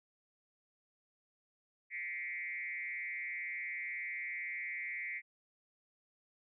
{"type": "tone with frequency modulation", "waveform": "sine", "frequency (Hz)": 2099, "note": "C7", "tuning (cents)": 5, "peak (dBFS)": -38, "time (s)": [1.9, 5.22], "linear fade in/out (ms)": 50, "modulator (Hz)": 169, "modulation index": 1.2, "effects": []}